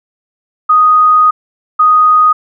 sine tone bursts at uneven times, 1244.5 Hz, D#6, in tune, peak -4 dBFS, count 2, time 0.69-1.31 / 1.79-2.33 s, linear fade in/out 10 ms, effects none

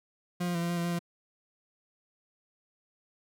40% pulse tone with pitch steps, 176.7 / 175.5 / 169.7 / 171.7 / 173.8 / 170.7 / 173.3 / 171.8 Hz, F3 / F3 / F3 / F3 / F3 / F3 / F3 / F3, +21 / +9 / -49 / -29 / -8 / -39 / -13 / -28 cents, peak -28 dBFS, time 0.4-0.992 s, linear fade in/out 10 ms, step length 74 ms, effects none

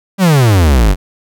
45% pulse exponential sweep, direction down, 201.9 to 43.65 Hz, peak -6 dBFS, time 0.18-0.96 s, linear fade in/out 50 ms, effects none

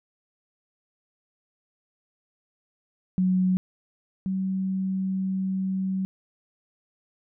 sine tone pair in turn, 185 / 189.87 Hz, F#3 / F#3, 0 / +45 cents, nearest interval unison, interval 45 cents, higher second, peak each -19 / -24 dBFS, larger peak first, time 3.18-3.57 / 4.26-6.05 s, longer second, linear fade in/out 0 ms, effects none

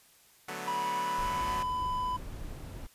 5% pulse chord, B minor seventh, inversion first, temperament equal, 146.83 / 185 / 220 / 246.9 Hz, D3 / F#3 / A3 / B3, 0 / 0 / 0 / 0 cents, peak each -33 / -30 / -33 / -32 dBFS, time 0.48-1.63 s, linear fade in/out 5 ms
triangle tone with pitch glide, 977 to 1001 Hz, B5 to B5, -19 to +23 cents, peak -28 dBFS, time 0.67-2.17 s, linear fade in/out 10 ms, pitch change +42 cents, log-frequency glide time 0.91-1.55 s
brown noise, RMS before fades -41 dBFS, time 1.18-2.87 s, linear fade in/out 10 ms
effects white hiss -61 dBFS RMS until 2.94 s + resampled to 32000 Hz

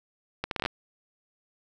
accelerating click train, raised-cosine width 0.3 ms, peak -13 dBFS, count 8, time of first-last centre 0.44-0.66 s, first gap 72 ms, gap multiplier 0.7, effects none

